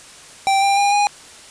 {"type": "tone with pitch steps", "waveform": "square", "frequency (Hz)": [782, 794.8, 807.7, 820.9], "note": ["G5", "G5", "G#5", "G#5"], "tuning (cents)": [-4, 24, -48, -20], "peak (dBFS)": -14, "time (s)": [0.47, 1.07], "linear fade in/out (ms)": 0, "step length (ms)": 150, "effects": ["white hiss -41 dBFS RMS until 1.5 s", "resampled to 22050 Hz"]}